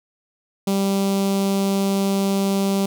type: tone with notch filter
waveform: sawtooth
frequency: 196.2 Hz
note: G3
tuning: 2 cents sharp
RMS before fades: -20 dBFS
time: 0.67-2.86 s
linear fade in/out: 5 ms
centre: 1700 Hz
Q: 0.81
effects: none